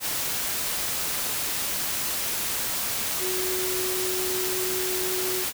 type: tone in noise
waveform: sine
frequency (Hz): 370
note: F#4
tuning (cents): 0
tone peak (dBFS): -29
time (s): 3.19-5.46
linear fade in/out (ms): 50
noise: white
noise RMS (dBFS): -28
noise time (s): 0-5.53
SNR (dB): -4
effects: none